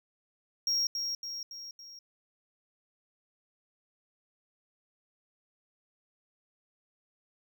triangle tone with echo, 5588 Hz, F8, in tune, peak -25 dBFS, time 0.67-0.87 s, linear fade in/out 2 ms, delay 280 ms, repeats 4, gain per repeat -5 dB, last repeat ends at 1.99 s, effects none

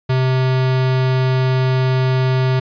square tone, 129.8 Hz, C3, 13 cents flat, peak -14 dBFS, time 0.09-2.6 s, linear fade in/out 10 ms, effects resampled to 11025 Hz + 9-bit

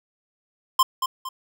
square tone with echo, 1046.5 Hz, C6, in tune, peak -14 dBFS, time 0.79-0.83 s, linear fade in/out 5 ms, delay 230 ms, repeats 2, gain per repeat -8 dB, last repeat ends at 1.29 s, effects none

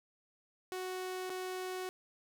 sawtooth tone with dropouts, 370 Hz, F#4, in tune, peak -34 dBFS, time 0.72-1.89 s, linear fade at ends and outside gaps 0 ms, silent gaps 1.295-1.302 s, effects none

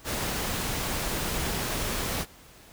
pink noise, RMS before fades -30 dBFS, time 0.04-2.26 s, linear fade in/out 50 ms, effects pink hiss -52 dBFS RMS until 2.72 s

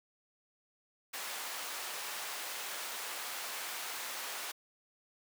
pink high-pass noise, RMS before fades -41 dBFS, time 1.13-4.52 s, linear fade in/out 10 ms, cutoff 840 Hz, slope 12 dB/octave, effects none

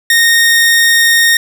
sawtooth tone, 1851 Hz, A#6, 13 cents flat, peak -3 dBFS, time 0.1-1.37 s, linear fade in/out 2 ms, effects none

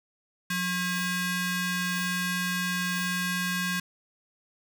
sawtooth ring-modulated tone, 899 Hz, A5, 37 cents sharp, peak -20 dBFS, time 0.5-3.8 s, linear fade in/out 5 ms, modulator 719 Hz, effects none

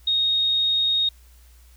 sine tone, 3729 Hz, A#7, in tune, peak -18 dBFS, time 0.07-1.09 s, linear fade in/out 5 ms, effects added 60 Hz sine -48 dBFS peak until 1.76 s + white hiss -58 dBFS RMS until 1.76 s

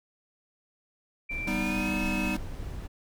sine tone with pitch glide, 2349 to 2576 Hz, D7 to E7, 0 to -41 cents, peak -32 dBFS, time 1.29-2.35 s, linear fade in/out 10 ms, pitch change +159 cents, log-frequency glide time 1.49-1.94 s
brown noise, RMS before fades -37 dBFS, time 1.3-2.88 s, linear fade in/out 20 ms
square chord, G augmented, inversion none, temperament equal, 196 / 246.9 / 311.1 Hz, G3 / B3 / D#4, 0 / 0 / 0 cents, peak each -32 / -35 / -34 dBFS, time 1.47-2.37 s, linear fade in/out 5 ms
effects none

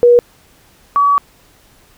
sine tone pair in turn, 481.7 / 1138.4 Hz, B4 / C#6, -43 / +46 cents, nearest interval octave + minor third, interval 1489 cents, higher second, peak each -4 / -8 dBFS, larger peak first, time 0.03-0.19 / 0.96-1.18 s, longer second, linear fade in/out 0 ms, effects pink hiss -49 dBFS RMS until 1.97 s

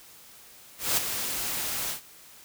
white noise with ADSR envelope, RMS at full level -23 dBFS, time 0.78-2.01 s, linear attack 190 ms, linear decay 19 ms, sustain -8 dB, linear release 110 ms, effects white hiss -51 dBFS RMS until 2.44 s

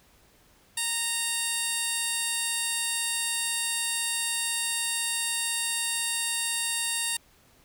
15% pulse tone with band-pass filter, 926 Hz, A#5, 12 cents flat, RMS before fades -29 dBFS, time 0.77-7.17 s, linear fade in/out 5 ms, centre 8500 Hz, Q 1.2, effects pink hiss -60 dBFS RMS until 7.64 s

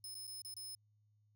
15% pulse tone with dropouts, 5200 Hz, E8, 24 cents flat, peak -40 dBFS, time 0.04-0.75 s, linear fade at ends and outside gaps 2 ms, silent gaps 0.145-0.151 / 0.27-0.276 / 0.419-0.448 / 0.541-0.566 s, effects added 105 Hz sine -70 dBFS peak until 1.35 s

